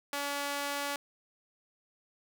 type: tone with high-pass filter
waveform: sawtooth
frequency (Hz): 284.6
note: C#4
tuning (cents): +46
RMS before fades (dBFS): -35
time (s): 0.13-0.96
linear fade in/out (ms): 2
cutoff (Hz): 720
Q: 0.68
effects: none